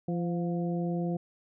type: harmonic tone with a mistuned harmonic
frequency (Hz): 171.9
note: F3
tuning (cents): -27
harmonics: 1 / 2 / 3 / 4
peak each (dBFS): -29 / -35 / -39 / -41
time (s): 0.08-1.17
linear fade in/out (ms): 5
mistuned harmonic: 4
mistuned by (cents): +50
effects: none